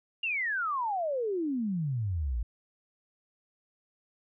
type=exponential sweep; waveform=sine; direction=down; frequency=2850 to 52.6 Hz; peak=-28 dBFS; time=0.23-2.43 s; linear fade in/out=5 ms; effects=none